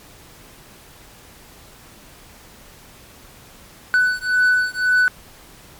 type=beating tone pair; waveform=triangle; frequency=1493 / 1494.9 Hz; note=F#6 / F#6; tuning=+15 / +17 cents; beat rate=1.9 Hz; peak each=-16 dBFS; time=3.94-5.08 s; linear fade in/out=0 ms; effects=pink hiss -45 dBFS RMS until 5.79 s + MP3 96 kbps